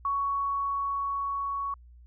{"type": "tone with level ramp", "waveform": "sine", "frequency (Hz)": 1116, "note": "C#6", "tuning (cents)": 11, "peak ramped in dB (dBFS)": [-25, -29], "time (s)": [0.05, 1.74], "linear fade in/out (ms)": 2, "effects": ["added 60 Hz sine -49 dBFS peak until 2.06 s"]}